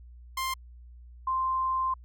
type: tone pair in turn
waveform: sawtooth / sine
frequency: 1052 / 1045.3 Hz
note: C6 / C6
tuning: +9 / -2 cents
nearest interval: unison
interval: 11 cents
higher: first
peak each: -25 dBFS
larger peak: neither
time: 0.37-0.54 / 1.27-1.94 s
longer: second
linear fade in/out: 5 ms
effects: added 60 Hz sine -46 dBFS peak until 2.04 s